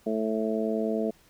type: harmonic tone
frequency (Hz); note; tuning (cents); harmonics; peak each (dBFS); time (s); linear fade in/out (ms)
110; A2; 0; 2 / 3 / 4 / 5 / 6; -29 / -34 / -30 / -36 / -32; 0.06-1.11; 10
effects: pink hiss -60 dBFS RMS until 1.29 s